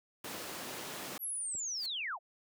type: high-pass noise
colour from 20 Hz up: pink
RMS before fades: -43 dBFS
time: 0.24-1.18 s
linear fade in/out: 5 ms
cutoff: 230 Hz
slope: 12 dB/octave
type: linear sweep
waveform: sine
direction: down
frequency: 11840 to 586 Hz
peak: -35 dBFS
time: 1.19-2.19 s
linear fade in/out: 50 ms
type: click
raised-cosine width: 2 ms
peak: -40 dBFS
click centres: 1.551 s
type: noise with exponential growth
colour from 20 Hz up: white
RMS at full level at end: -47 dBFS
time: 1.69-1.86 s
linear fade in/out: 1 ms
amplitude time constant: 36 ms
effects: none